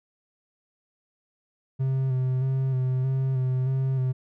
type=tone with vibrato; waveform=triangle; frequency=130.81 Hz; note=C3; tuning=in tune; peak=-20 dBFS; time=1.79-4.13 s; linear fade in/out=20 ms; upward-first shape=square; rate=1.6 Hz; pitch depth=27 cents each way; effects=none